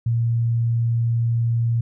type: tone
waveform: sine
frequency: 116.54 Hz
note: A#2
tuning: in tune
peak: -17 dBFS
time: 0.06-1.81 s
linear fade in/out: 5 ms
effects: none